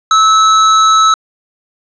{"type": "tone with amplitude modulation", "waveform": "square", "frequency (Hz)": 1300, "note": "E6", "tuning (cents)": -24, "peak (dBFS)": -5, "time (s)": [0.11, 1.14], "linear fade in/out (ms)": 2, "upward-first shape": "sine", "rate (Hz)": 199, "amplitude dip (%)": 25, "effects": ["resampled to 16000 Hz", "7-bit"]}